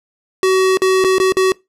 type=tone with dropouts; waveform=square; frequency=376.9 Hz; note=F#4; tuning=32 cents sharp; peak=-11 dBFS; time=0.43-1.52 s; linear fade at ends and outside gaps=1 ms; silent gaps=0.772-0.819 / 1.041-1.046 / 1.183-1.2 / 1.322-1.369 s; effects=noise-tail reverb RT60 0.2 s tail -22 dB re dry + low-pass 10000 Hz 12 dB/octave